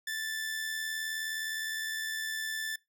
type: tone with amplitude modulation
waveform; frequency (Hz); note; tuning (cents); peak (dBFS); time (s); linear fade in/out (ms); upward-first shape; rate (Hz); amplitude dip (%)
sawtooth; 1760; A6; 0; -28; 0.07-2.76; 5; sine; 79.5; 40
effects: noise-tail reverb RT60 0.2 s tail -22 dB re dry